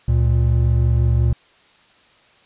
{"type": "tone pair together", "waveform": "triangle", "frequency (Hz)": [70.87, 116.54], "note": ["C#2", "A#2"], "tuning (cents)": [39, 0], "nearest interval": "major sixth", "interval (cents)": 861, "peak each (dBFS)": -14, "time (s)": [0.08, 1.33], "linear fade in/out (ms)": 5, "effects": ["white hiss -53 dBFS RMS until 2.45 s", "resampled to 8000 Hz"]}